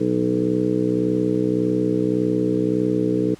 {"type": "harmonic tone with a mistuned harmonic", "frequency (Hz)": 61.74, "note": "B1", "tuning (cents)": 0, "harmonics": [2, 3, 4, 5, 6, 7, 8], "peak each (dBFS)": [-29, -25, -30, -21, -33, -23, -29], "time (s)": [0, 3.35], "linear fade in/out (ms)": 10, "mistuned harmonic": 2, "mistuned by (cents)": -20, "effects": ["pink hiss -48 dBFS RMS until 3.39 s", "low-pass 9000 Hz 12 dB/octave"]}